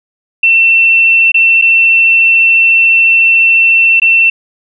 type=tone with dropouts; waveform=sine; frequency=2693 Hz; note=E7; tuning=36 cents sharp; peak=-4 dBFS; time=0.43-4.3 s; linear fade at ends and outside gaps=5 ms; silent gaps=1.319-1.343 / 1.615-1.621 / 3.999-4.018 s; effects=none